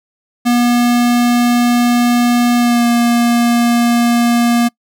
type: tone with pitch glide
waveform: square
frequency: 241.1 to 237.1 Hz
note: B3 to A#3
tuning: -41 to +30 cents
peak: -10 dBFS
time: 0.45-4.69 s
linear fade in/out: 20 ms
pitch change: -29 cents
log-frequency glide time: 2.57-2.85 s
effects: noise-tail reverb RT60 0.1 s tail -25 dB re dry